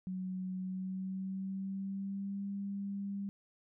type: tone with pitch glide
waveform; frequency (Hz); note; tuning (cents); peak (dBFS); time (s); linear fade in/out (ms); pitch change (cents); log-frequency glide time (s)
sine; 185.7 to 199.03; F#3 to G3; +7 to +27; -36; 0.07-3.29; 0; +120; 0.58-2.44
effects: none